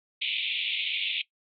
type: band-pass noise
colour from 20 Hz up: white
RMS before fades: -30 dBFS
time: 0.21-1.22 s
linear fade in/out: 10 ms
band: 2200 to 3700 Hz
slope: 96 dB/octave
effects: noise-tail reverb RT60 0.1 s tail -19 dB re dry